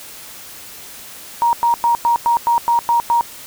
sine tone bursts, 941 Hz, A#5, 16 cents sharp, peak -11 dBFS, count 9, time 1.42-3.21 s, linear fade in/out 0 ms, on 110 ms, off 100 ms, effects white hiss -36 dBFS RMS until 3.46 s

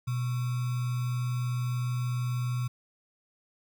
sine tone with sample-and-hold, 123.47 Hz, B2, in tune, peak -27 dBFS, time 0.07-2.68 s, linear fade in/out 10 ms, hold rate 1225 Hz, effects none

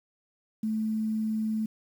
sine tone, 218.4 Hz, A3, 13 cents flat, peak -26 dBFS, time 0.63-1.66 s, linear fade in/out 5 ms, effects 9-bit

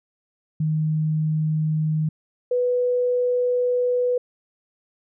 sine tone pair in turn, 155.56 / 493.9 Hz, D#3 / B4, 0 / 0 cents, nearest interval octave + minor sixth, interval 2000 cents, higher second, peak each -19 / -18 dBFS, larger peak second, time 0.6-2.09 / 2.51-4.18 s, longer second, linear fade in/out 5 ms, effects none

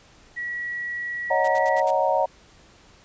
sine tone with pitch glide, 1927 to 1939.3 Hz, B6 to B6, -43 to -32 cents, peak -27 dBFS, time 0.36-1.82 s, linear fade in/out 20 ms, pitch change +11 cents, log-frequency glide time 1.48-1.58 s
sine chord, D# minor seventh, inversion third, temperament equal, 554.4 / 622.3 / 740 / 932.3 Hz, C#5 / D#5 / F#5 / A#5, 0 / 0 / 0 / 0 cents, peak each -24 dBFS, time 1.3-2.26 s, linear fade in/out 10 ms
white noise bursts, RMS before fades -38 dBFS, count 5, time 1.44-1.908 s, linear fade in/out 5 ms, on 40 ms, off 67 ms
effects pink hiss -53 dBFS RMS until 3.04 s + resampled to 16000 Hz

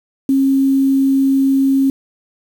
sine tone with quantisation, 270.7 Hz, C#4, 41 cents flat, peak -10 dBFS, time 0.29-1.9 s, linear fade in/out 2 ms, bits 6, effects none

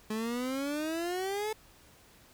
30% pulse exponential sweep, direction up, 213.1 to 440 Hz, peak -29 dBFS, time 0.1-1.53 s, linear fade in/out 5 ms, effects pink hiss -59 dBFS RMS until 2.33 s

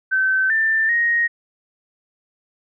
sine tone with pitch steps, 1537 / 1782 / 1873 Hz, G6 / A6 / A#6, -35 / +22 / +8 cents, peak -15 dBFS, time 0.11-1.28 s, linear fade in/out 20 ms, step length 390 ms, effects none

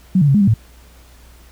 sine tone with pitch steps, 186.2 / 145.4 / 137 / 207.4 / 197.3 / 110.5 Hz, F#3 / D3 / C#3 / G#3 / G3 / A2, +11 / -17 / -20 / -2 / +11 / +8 cents, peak -9 dBFS, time 0.15-0.54 s, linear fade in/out 5 ms, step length 65 ms, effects added 60 Hz sine -43 dBFS peak until 1.51 s + pink hiss -49 dBFS RMS until 1.51 s

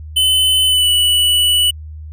square tone with pitch glide, 3031 to 2957 Hz, F#7 to F#7, +41 to -2 cents, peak -11 dBFS, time 0.16-1.71 s, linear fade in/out 10 ms, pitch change -43 cents, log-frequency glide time 0.66-0.89 s, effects added 77 Hz sine -28 dBFS peak until 2.12 s

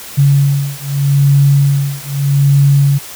sine beating tone pair, 140 / 140.81 Hz, C#3 / C#3, +18 / +27 cents, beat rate 0.81 Hz, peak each -11 dBFS, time 0.17-2.99 s, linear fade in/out 20 ms, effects white hiss -30 dBFS RMS until 3.15 s

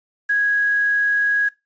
sine tone with quantisation, 1657 Hz, G#6, 4 cents flat, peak -15 dBFS, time 0.29-1.49 s, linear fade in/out 10 ms, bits 7, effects noise-tail reverb RT60 0.2 s tail -18 dB re dry + resampled to 16000 Hz

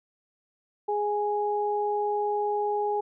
sine tone pair together, 415 / 830 Hz, G#4 / G#5, -1 / -1 cents, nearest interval octave, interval 1200 cents, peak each -27 dBFS, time 0.88-3.01 s, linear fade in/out 10 ms, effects none

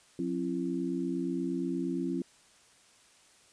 sine tone cluster, 180.3 / 268.8 / 337.3 Hz, F#3 / C4 / E4, -45 / +47 / +40 cents, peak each -36 / -33 / -34 dBFS, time 0.19-2.22 s, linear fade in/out 2 ms, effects white hiss -61 dBFS RMS until 3.52 s + resampled to 22050 Hz

